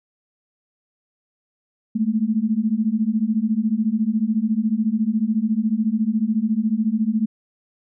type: beating tone pair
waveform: sine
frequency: 210.8 / 224.8 Hz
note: G#3 / A3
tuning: +26 / +37 cents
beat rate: 14 Hz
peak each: -21 / -20 dBFS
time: 1.95-7.26 s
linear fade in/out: 10 ms
effects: none